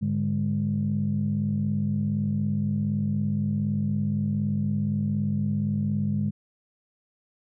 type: tone cluster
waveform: sine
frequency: 103.8 / 147.8 / 205.2 Hz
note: G#2 / D3 / G#3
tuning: 0 / +11 / -21 cents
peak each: -28 / -28 / -25 dBFS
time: 0.01-6.31 s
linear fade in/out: 20 ms
effects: tanh soft clip ceiling -15 dBFS